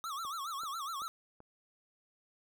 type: tone with vibrato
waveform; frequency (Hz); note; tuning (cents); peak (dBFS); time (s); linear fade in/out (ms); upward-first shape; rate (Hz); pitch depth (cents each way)
square; 1217; D#6; -39; -38; 0.04-1.08; 0; sine; 7.2; 200
type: click train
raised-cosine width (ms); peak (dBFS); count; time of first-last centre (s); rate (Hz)
1; -40; 4; 0.25-1.404; 2.6
effects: none